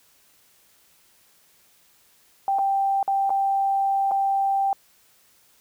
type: tone with dropouts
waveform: sine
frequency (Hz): 785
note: G5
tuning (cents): +2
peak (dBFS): -19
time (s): 2.48-4.73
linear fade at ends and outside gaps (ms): 1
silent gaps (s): 2.586-2.59 / 3.029-3.078 / 3.295-3.303 / 4.112-4.117
effects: white hiss -59 dBFS RMS until 5.6 s